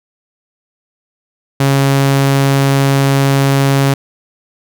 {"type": "tone", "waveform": "sawtooth", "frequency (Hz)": 137.6, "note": "C#3", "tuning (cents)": -12, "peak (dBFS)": -5, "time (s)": [1.6, 3.94], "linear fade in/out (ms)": 5, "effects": []}